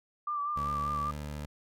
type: tone with vibrato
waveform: sine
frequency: 1174.7 Hz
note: D6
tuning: in tune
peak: -30 dBFS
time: 0.27-1.11 s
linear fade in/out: 5 ms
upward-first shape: sine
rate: 5.1 Hz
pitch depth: 38 cents each way
type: tone with pitch glide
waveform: 20% pulse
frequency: 72.1 to 74.04 Hz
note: D2 to D2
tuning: -31 to +15 cents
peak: -32 dBFS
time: 0.56-1.46 s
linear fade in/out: 10 ms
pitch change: +46 cents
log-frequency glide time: 0.69-1.12 s
effects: none